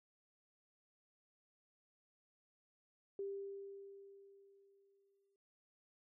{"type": "tone with exponential decay", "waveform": "sine", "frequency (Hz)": 395.8, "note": "G4", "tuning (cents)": 17, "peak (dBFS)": -39, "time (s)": [3.19, 5.36], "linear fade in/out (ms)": 2, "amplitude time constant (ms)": 470, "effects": []}